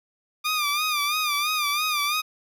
15% pulse tone with vibrato, 1203 Hz, D6, 41 cents sharp, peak -16 dBFS, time 0.44-2.22 s, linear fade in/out 20 ms, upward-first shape sine, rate 3 Hz, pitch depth 76 cents each way, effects none

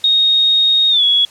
sine tone with pitch glide, 3729 to 3361 Hz, A#7 to G#7, 0 to +20 cents, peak -9 dBFS, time 0.04-1.25 s, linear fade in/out 2 ms, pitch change -180 cents, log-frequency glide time 0.9-1.03 s, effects white hiss -42 dBFS RMS until 1.3 s + low-pass 8000 Hz 12 dB/octave

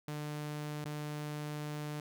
sawtooth tone with dropouts, 149.4 Hz, D3, 30 cents sharp, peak -34 dBFS, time 0.08-2 s, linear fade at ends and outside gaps 2 ms, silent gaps 0.842-0.854 s, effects none

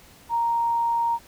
sine tone, 932.3 Hz, A#5, in tune, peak -20 dBFS, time 0.29-1.19 s, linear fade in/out 50 ms, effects pink hiss -51 dBFS RMS until 1.27 s

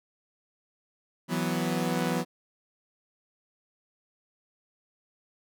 sawtooth chord, E suspended second, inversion none, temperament equal, 164.81 / 185 / 246.9 Hz, E3 / F#3 / B3, 0 / 0 / 0 cents, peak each -27 dBFS, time 1.28-2.25 s, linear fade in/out 50 ms, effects none

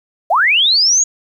sine linear sweep, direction up, 584 to 6790 Hz, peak -9 dBFS, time 0.3-1.04 s, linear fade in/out 10 ms, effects 8-bit

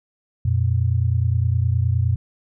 sine tone pair together, 89.11 / 118.8 Hz, F2 / A#2, +35 / +33 cents, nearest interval perfect fourth, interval 498 cents, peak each -19 dBFS, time 0.45-2.16 s, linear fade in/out 5 ms, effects none

